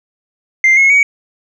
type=tone with pitch steps; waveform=sine; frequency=2093 / 2172 / 2254 Hz; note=C7 / C#7 / C#7; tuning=0 / -36 / +28 cents; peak=-4 dBFS; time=0.64-1.03 s; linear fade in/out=2 ms; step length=130 ms; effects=tanh soft clip ceiling -4 dBFS